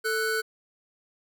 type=tone pair together; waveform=square; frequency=441.8 / 1486 Hz; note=A4 / F#6; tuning=+7 / +7 cents; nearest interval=octave + major sixth; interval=2100 cents; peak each=-29 / -28 dBFS; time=0.04-0.42 s; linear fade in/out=20 ms; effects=none